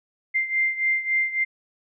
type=beating tone pair; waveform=sine; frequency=2092 / 2095.6 Hz; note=C7 / C7; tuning=-1 / +2 cents; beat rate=3.6 Hz; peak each=-22 / -26 dBFS; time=0.34-1.45 s; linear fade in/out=20 ms; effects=none